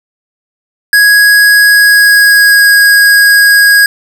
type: tone with pitch glide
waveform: square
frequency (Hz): 1661.2 to 1645.9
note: G#6 to G#6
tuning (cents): 0 to -16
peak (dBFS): -3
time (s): 0.93-3.86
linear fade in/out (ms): 2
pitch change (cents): -16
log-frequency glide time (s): 1.69-2.7
effects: none